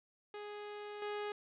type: tone with level steps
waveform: sawtooth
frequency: 415.3 Hz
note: G#4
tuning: in tune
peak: -40 / -34 dBFS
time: 0.34-1.32 s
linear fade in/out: 2 ms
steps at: 1.02 s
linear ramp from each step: 2 ms
effects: resampled to 8000 Hz + 11-bit